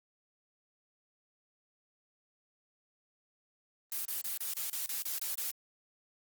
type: noise bursts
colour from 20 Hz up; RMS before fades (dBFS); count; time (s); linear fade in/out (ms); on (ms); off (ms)
blue; -36; 10; 3.92-5.508; 0; 130; 32
effects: Opus 24 kbps